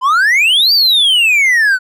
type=exponential two-way sweep; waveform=triangle; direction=up then down; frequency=990 to 4757 to 1466 Hz; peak=-6 dBFS; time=0.01-1.79 s; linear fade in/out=50 ms; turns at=0.73 s; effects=none